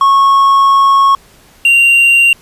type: tone pair in turn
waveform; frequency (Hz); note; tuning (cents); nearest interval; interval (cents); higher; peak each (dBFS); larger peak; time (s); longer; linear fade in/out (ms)
triangle; 1098 / 2767; C#6 / F7; -17 / -17; octave + major third; 1600; second; -3; neither; 0.01-1.15 / 1.65-2.33; first; 2
effects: pink hiss -44 dBFS RMS until 2.41 s + resampled to 32000 Hz